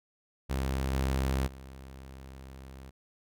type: tone with level steps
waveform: sawtooth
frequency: 66.4 Hz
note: C2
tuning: 26 cents sharp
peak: -25 / -23 / -41 dBFS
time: 0.49-2.91 s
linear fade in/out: 20 ms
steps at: 0.92 / 1.46 s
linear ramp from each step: 20 ms
effects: none